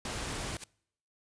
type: noise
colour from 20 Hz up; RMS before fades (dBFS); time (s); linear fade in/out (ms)
pink; -37; 0.05-0.57; 2
type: noise with exponential growth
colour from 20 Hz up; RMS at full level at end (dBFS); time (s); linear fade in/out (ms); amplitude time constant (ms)
white; -35; 0.54-0.64; 5; 21
effects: noise-tail reverb RT60 0.7 s tail -26 dB re dry + resampled to 22050 Hz